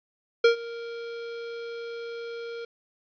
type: tone with ADSR envelope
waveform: square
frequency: 466.2 Hz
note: A#4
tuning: in tune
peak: -14 dBFS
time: 0.44-2.65 s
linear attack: 6 ms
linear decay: 110 ms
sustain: -21 dB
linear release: 5 ms
effects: resampled to 11025 Hz + 9-bit